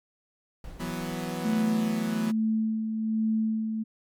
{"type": "noise with exponential decay", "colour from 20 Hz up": "brown", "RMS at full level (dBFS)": -39, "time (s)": [0.64, 2.12], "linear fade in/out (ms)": 2, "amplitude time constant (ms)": 320}
{"type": "chord", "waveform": "sawtooth", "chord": "E suspended second", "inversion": "none", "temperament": "equal", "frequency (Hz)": [164.81, 185, 246.9], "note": ["E3", "F#3", "B3"], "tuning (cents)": [0, 0, 0], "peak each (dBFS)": -31, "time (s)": [0.79, 2.32], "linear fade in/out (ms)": 20}
{"type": "tone with tremolo", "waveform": "sine", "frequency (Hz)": 220, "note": "A3", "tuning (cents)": 0, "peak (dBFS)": -22, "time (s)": [1.44, 3.84], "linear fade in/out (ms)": 20, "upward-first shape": "sine", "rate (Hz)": 1.2, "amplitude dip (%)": 45}
{"effects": ["MP3 96 kbps"]}